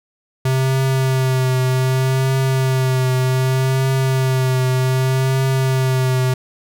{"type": "tone with vibrato", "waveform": "square", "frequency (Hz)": 130.81, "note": "C3", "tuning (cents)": 0, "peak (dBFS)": -15, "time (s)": [0.45, 6.34], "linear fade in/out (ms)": 5, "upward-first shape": "triangle", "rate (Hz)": 0.65, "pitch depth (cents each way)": 31, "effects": []}